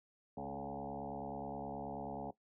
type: tone with frequency modulation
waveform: sine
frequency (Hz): 493.6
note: B4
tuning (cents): -1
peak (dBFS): -40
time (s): 0.37-2.31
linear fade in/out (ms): 5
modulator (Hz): 69.4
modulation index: 5.1
effects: noise-tail reverb RT60 0.1 s tail -17 dB re dry